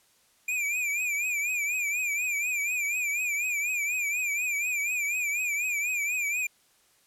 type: tone with vibrato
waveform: square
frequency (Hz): 2399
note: D7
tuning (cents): +36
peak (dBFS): -27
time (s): 0.48-6.47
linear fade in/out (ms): 5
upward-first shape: triangle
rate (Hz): 4.1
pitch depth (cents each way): 110
effects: white hiss -64 dBFS RMS until 7.06 s + low-pass 12000 Hz 12 dB/octave